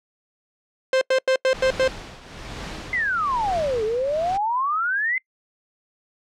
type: tone bursts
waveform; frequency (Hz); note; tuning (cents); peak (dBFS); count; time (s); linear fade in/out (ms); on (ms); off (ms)
45% pulse; 523.3; C5; 0; -16; 6; 0.93-1.878; 2; 83; 90
type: noise with tremolo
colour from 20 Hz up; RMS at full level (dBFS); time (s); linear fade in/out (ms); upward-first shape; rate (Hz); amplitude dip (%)
pink; -32; 1.53-4.38; 20; triangle; 1.1; 75
type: exponential two-way sweep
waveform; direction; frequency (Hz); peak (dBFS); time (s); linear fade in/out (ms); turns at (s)
sine; down then up; 2089 to 421.5 to 2089; -20; 2.93-5.18; 2; 3.84
effects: noise-tail reverb RT60 0.1 s tail -26 dB re dry + low-pass 5000 Hz 12 dB/octave